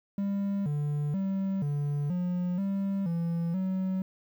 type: tone with pitch steps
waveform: triangle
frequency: 199.1 / 146.8 / 193.5 / 144.6 / 178.7 / 196.3 / 168.5 / 188.2 Hz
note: G3 / D3 / G3 / D3 / F3 / G3 / E3 / F#3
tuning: +27 / 0 / -22 / -27 / +40 / +3 / +38 / +30 cents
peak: -25 dBFS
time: 0.18-4.02 s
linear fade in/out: 2 ms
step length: 480 ms
effects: 10-bit